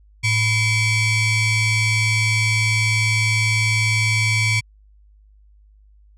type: ring-modulated tone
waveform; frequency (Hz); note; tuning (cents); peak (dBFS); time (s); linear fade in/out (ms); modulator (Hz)
45% pulse; 1100; C#6; -14; -13; 0.23-4.61; 20; 1210
effects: added 51 Hz sine -48 dBFS peak until 6.17 s + resampled to 22050 Hz